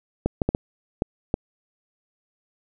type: clicks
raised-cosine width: 2 ms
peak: -7 dBFS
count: 6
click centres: 0.26 / 0.418 / 0.49 / 0.549 / 1.021 / 1.341 s
effects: none